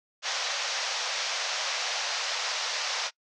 white band-pass noise, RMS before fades -31 dBFS, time 0.22-3.11 s, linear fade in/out 50 ms, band 510 to 6200 Hz, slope 48 dB/octave, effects noise-tail reverb RT60 0.1 s tail -24 dB re dry

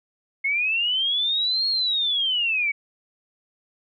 sine linear two-way sweep, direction up then down, 2150 to 4316 to 2228 Hz, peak -20 dBFS, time 0.44-2.72 s, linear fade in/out 10 ms, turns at 1.68 s, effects none

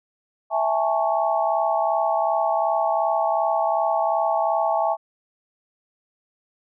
sine chord, A major seventh, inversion second, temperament equal with one note detuned, 659.3 / 817.3 / 880 / 1108.7 Hz, E5 / G#5 / A5 / C#6, 0 / -28 / 0 / 0 cents, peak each -22 / -24 / -25 / -28 dBFS, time 0.5-4.97 s, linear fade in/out 50 ms, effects none

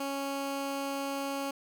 15% pulse tone, 276.6 Hz, C#4, 4 cents flat, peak -26 dBFS, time 0-1.51 s, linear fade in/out 5 ms, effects none

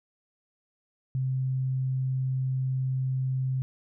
sine tone, 130.81 Hz, C3, in tune, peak -25 dBFS, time 1.15-3.62 s, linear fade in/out 0 ms, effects none

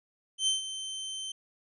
sawtooth tone with ADSR envelope, 3100 Hz, G7, 20 cents flat, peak -20 dBFS, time 0.38-1.32 s, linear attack 91 ms, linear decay 140 ms, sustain -12 dB, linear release 5 ms, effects resampled to 24000 Hz

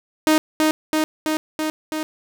sawtooth tone with echo, 310.9 Hz, D#4, 1 cent flat, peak -9 dBFS, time 0.27-0.38 s, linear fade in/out 0 ms, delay 330 ms, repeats 5, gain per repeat -2 dB, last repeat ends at 2.03 s, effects none

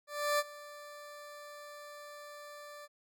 20% pulse tone with ADSR envelope, 587.3 Hz, D5, in tune, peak -22 dBFS, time 0.07-2.88 s, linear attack 320 ms, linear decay 39 ms, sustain -20 dB, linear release 38 ms, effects none

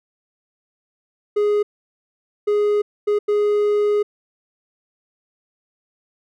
triangle tone bursts at uneven times, 415.3 Hz, G#4, in tune, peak -13 dBFS, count 4, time 1.36-1.63 / 2.47-2.82 / 3.07-3.19 / 3.28-4.03 s, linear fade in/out 10 ms, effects none

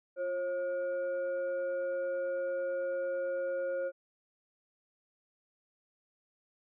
sine tone with frequency modulation, 540 Hz, C#5, 45 cents flat, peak -31 dBFS, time 0.16-3.92 s, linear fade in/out 50 ms, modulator 891 Hz, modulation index 0.42, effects none

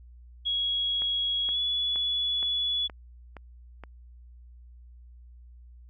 sine tone with pitch glide, 3322 to 3411 Hz, G#7 to G#7, 0 to +46 cents, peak -25 dBFS, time 0.45-2.88 s, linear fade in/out 20 ms, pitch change +46 cents, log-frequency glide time 1.5-1.58 s
click train, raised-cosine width 0.5 ms, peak -27 dBFS, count 7, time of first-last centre 1.02-3.837 s, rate 2.13 Hz
effects added 60 Hz sine -47 dBFS peak until 5.89 s

